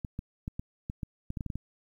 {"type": "clicks", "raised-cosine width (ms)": 5, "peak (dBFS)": -22, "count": 12, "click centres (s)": [0.048, 0.191, 0.479, 0.595, 0.899, 1.032, 1.304, 1.372, 1.408, 1.463, 1.502, 1.556], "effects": ["10-bit"]}